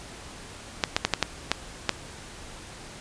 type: clicks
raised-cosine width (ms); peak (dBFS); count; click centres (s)
0.2; -3; 7; 0.838 / 0.965 / 1.05 / 1.137 / 1.227 / 1.516 / 1.893
effects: pink hiss -43 dBFS RMS until 3 s + resampled to 22050 Hz